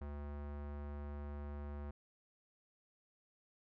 square tone with low-pass filter, 72.5 Hz, D2, 22 cents flat, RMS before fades -45 dBFS, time 0.01-1.91 s, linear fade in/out 5 ms, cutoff 1300 Hz, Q 1, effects none

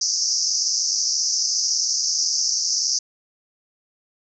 white band-pass noise, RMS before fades -22 dBFS, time 0.01-2.99 s, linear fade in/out 5 ms, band 4900 to 6300 Hz, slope 96 dB/octave, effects none

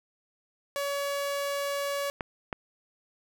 sawtooth tone, 565 Hz, C#5, 33 cents sharp, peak -25 dBFS, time 0.76-2.1 s, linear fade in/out 0 ms
clicks, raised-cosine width 0.5 ms, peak -16 dBFS, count 2, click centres 2.208 / 2.528 s
effects none

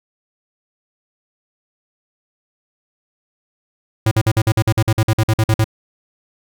square tone bursts, 110 Hz, A2, in tune, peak -12 dBFS, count 16, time 4.06-5.643 s, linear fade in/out 5 ms, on 53 ms, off 49 ms, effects none

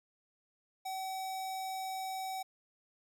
square tone with notch filter, 761 Hz, F#5, 48 cents sharp, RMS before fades -39 dBFS, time 0.85-2.43 s, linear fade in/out 10 ms, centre 1600 Hz, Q 0.82, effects none

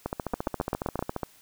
two click trains, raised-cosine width 1 ms, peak -13 / -15 dBFS, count 6 / 18, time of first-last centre 0.34-0.992 / 0.06-1.232 s, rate 7.67 / 14.5 Hz, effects white hiss -57 dBFS RMS until 1.41 s

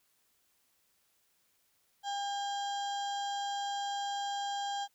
harmonic tone, 804 Hz, G5, 44 cents sharp, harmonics 1 / 2 / 4 / 5 / 6 / 7 / 8 / 9, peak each -34 / -46 / -42 / -54 / -53 / -53 / -58 / -50 dBFS, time 2.03-4.88 s, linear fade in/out 50 ms, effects white hiss -73 dBFS RMS until 4.94 s

